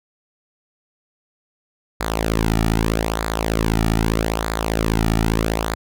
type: tone with flanger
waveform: sawtooth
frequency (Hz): 55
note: A1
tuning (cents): 0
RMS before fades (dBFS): -20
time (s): 2-5.75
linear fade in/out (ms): 10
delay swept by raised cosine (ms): 0.34 to 1.94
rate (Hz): 0.8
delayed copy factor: -0.7
effects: none